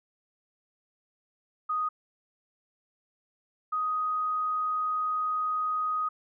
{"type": "tone pair in turn", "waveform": "sine", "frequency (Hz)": [1244.5, 1250], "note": ["D#6", "D#6"], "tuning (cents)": [0, 8], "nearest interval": "unison", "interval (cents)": 8, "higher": "second", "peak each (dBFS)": -26, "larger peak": "neither", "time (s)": [[1.69, 1.89], [3.72, 6.09]], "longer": "second", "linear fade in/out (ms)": 10, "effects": []}